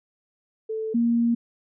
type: tone pair in turn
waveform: sine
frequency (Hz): 440 / 234.3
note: A4 / A#3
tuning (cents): 0 / +9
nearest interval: major seventh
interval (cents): 1091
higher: first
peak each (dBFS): -26 / -18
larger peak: second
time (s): 0.69-0.94 / 0.94-1.35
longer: second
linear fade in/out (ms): 10
effects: none